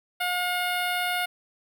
10% pulse tone with notch filter, 717 Hz, F5, 45 cents sharp, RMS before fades -27 dBFS, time 0.2-1.26 s, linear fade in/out 10 ms, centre 6100 Hz, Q 0.65, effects none

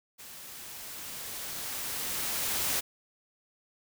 white noise with level ramp, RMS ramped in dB -47 to -29 dBFS, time 0.18-2.81 s, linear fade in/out 20 ms, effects none

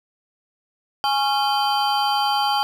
triangle tone cluster, 829 / 1100 / 1378 / 3100 / 4682 Hz, G#5 / C#6 / F6 / G7 / D8, -3 / -14 / -24 / -20 / -6 cents, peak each -18 / -26 / -26 / -25 / -27 dBFS, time 1.04-2.63 s, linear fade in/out 0 ms, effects none

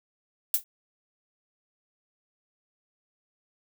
violet noise with exponential decay, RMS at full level -18 dBFS, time 0.54-0.64 s, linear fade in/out 1 ms, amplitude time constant 20 ms, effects none

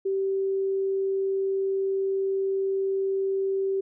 sine tone, 387.7 Hz, G4, 19 cents flat, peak -23 dBFS, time 0.05-3.81 s, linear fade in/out 10 ms, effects none

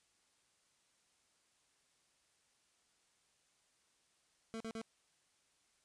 25% pulse tone bursts, 224.5 Hz, A3, 35 cents sharp, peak -38 dBFS, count 3, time 4.54-4.815 s, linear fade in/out 0 ms, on 63 ms, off 43 ms, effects white hiss -75 dBFS RMS until 5.84 s + resampled to 22050 Hz

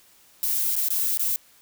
violet noise with dropouts, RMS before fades -24 dBFS, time 0.43-1.36 s, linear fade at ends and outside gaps 0 ms, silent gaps 0.754-0.765 / 0.885-0.904 / 1.174-1.195 s, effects white hiss -56 dBFS RMS until 1.61 s

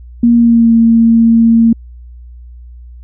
sine tone with pitch glide, 235.9 to 228.9 Hz, A#3 to A#3, +21 to -31 cents, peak -4 dBFS, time 0.23-1.73 s, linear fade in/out 5 ms, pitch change -52 cents, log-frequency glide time 0.34-0.72 s, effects added 60 Hz sine -30 dBFS peak until 3.03 s

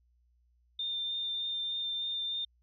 sine tone with vibrato, 3606 Hz, A7, 42 cents sharp, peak -32 dBFS, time 0.79-2.45 s, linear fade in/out 5 ms, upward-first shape triangle, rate 3.3 Hz, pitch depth 12 cents each way, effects added 60 Hz sine -66 dBFS peak until 2.62 s

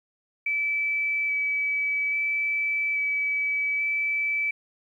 sine tone with vibrato, 2300 Hz, D7, 37 cents flat, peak -23 dBFS, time 0.46-4.51 s, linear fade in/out 5 ms, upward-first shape square, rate 0.6 Hz, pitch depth 8 cents each way, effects 10-bit

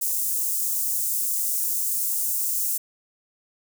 white high-pass noise, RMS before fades -25 dBFS, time 0.01-2.78 s, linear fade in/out 10 ms, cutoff 7100 Hz, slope 24 dB/octave, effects none

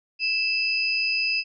sine tone pair together, 2637 / 4983 Hz, E7 / D#8, 0 / +2 cents, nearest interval major seventh, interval 1102 cents, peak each -23 / -26 dBFS, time 0.19-1.44 s, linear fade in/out 50 ms, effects none

